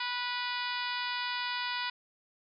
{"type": "harmonic tone with a mistuned harmonic", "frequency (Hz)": 490.6, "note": "B4", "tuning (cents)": -12, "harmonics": [2, 3, 4, 5, 6, 7, 8, 9, 10], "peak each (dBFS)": [-37, -39, -40, -41, -42, -42, -43, -44, -44], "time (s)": [0, 1.9], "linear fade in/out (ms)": 5, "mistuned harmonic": 7, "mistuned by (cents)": 15, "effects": []}